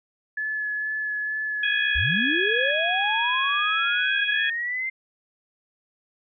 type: tone with vibrato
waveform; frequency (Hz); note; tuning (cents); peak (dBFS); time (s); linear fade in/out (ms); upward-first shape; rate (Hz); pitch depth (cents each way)
sine; 1715; A6; -45; -25; 0.37-2.71; 5; sine; 2.2; 13
type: harmonic tone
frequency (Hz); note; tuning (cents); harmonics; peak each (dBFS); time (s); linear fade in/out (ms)
830.6; G#5; 0; 2 / 3 / 4; -25 / -27 / -28; 1.63-4.5; 5
type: linear sweep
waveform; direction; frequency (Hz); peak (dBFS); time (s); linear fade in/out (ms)
sine; up; 51 to 2105; -25; 1.95-4.9; 10
effects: none